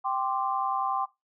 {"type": "chord", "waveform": "sine", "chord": "G suspended fourth", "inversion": "none", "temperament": "just", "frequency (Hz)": [784, 1045.3, 1176], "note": ["G5", "C6", "D6"], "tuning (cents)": [0, -2, 2], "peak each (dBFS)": [-29, -30, -32], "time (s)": [0.04, 1.06], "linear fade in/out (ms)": 20, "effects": ["noise-tail reverb RT60 0.2 s tail -18 dB re dry"]}